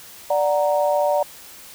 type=chord; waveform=sine; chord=D augmented; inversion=none; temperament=equal; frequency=587.3 / 740 / 932.3 Hz; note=D5 / F#5 / A#5; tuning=0 / 0 / 0 cents; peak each=-18 / -23 / -24 dBFS; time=0.3-1.23 s; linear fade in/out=5 ms; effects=white hiss -42 dBFS RMS until 1.74 s